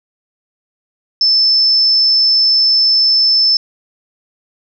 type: tone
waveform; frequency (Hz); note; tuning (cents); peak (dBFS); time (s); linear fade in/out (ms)
sine; 5274; E8; 0; -8; 1.21-3.57; 2
effects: none